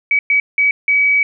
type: tone bursts at uneven times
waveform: sine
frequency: 2275 Hz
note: C#7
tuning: 44 cents sharp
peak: -10 dBFS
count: 4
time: 0.11-0.19 / 0.3-0.4 / 0.58-0.71 / 0.88-1.23 s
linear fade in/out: 2 ms
effects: none